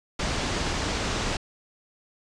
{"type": "low-pass noise", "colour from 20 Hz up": "pink", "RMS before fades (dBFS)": -28, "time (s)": [0.19, 1.37], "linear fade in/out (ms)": 5, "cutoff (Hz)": 7000, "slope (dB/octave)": 24, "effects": ["resampled to 22050 Hz"]}